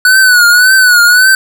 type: tone with vibrato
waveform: square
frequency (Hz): 1480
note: F#6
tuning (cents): 0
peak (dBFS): -4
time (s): 0.05-1.35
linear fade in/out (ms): 2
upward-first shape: triangle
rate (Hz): 1.8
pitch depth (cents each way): 89
effects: none